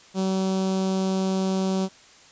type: tone with notch filter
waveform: sawtooth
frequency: 190 Hz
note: F#3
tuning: 46 cents sharp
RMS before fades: -24 dBFS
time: 0.14-1.89 s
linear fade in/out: 50 ms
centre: 1900 Hz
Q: 0.63
effects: white hiss -51 dBFS RMS until 2.31 s + resampled to 16000 Hz